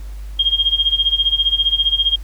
sine tone with tremolo, 3229 Hz, G#7, 49 cents flat, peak -10 dBFS, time 0.39-2.16 s, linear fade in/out 5 ms, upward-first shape sine, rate 15 Hz, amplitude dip 85%, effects added 50 Hz sine -27 dBFS peak until 2.23 s + pink hiss -48 dBFS RMS until 2.23 s

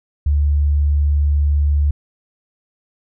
sine tone, 72.8 Hz, D2, 15 cents flat, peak -12 dBFS, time 0.26-1.91 s, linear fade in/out 5 ms, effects none

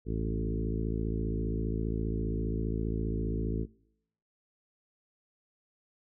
harmonic tone with a mistuned harmonic, 55 Hz, A1, in tune, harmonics 1 / 2 / 3 / 4 / 5 / 6 / 7 / 8, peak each -33 / -36 / -38 / -39 / -40 / -41 / -41 / -42 dBFS, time 0.05-3.67 s, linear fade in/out 50 ms, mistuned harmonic 2, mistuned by -17 cents, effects noise-tail reverb RT60 0.8 s tail -24 dB re dry

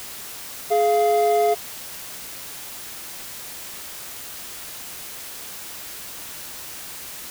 triangle tone pair together, 420.9 / 693.7 Hz, G#4 / F5, +23 / -12 cents, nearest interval major sixth, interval 865 cents, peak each -17 / -16 dBFS, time 0.7-1.55 s, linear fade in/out 20 ms, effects white hiss -36 dBFS RMS until 7.3 s

